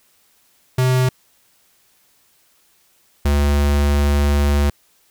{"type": "tone pair in turn", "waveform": "square", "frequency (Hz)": [128.2, 71.95], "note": ["C3", "D2"], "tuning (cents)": [-35, -35], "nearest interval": "minor seventh", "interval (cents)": 1000, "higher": "first", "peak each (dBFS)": -14, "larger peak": "neither", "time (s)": [[0.78, 1.09], [3.25, 4.7]], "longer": "second", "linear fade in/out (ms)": 5, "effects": ["white hiss -58 dBFS RMS until 5.1 s"]}